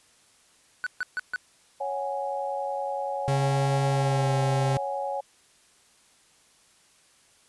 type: tone bursts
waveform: triangle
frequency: 1491 Hz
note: F#6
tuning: 13 cents sharp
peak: -24 dBFS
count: 4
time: 0.84-1.36 s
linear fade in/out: 0 ms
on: 25 ms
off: 140 ms
type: chord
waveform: sine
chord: C# suspended fourth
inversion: none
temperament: equal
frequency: 554.4 / 740 / 830.6 Hz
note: C#5 / F#5 / G#5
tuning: 0 / 0 / 0 cents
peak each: -31 / -35 / -31 dBFS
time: 1.8-5.21 s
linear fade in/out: 10 ms
type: tone with pitch glide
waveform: 45% pulse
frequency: 136.8 to 133.14 Hz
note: C#3 to C3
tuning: -23 to +31 cents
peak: -23 dBFS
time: 3.28-4.77 s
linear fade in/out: 0 ms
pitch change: -46 cents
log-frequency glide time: 3.88-4.32 s
effects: white hiss -60 dBFS RMS until 7.48 s + resampled to 24000 Hz